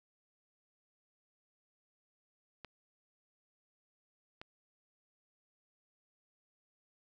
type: clicks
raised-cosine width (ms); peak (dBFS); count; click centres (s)
0.3; -30; 2; 2.647 / 4.415
effects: none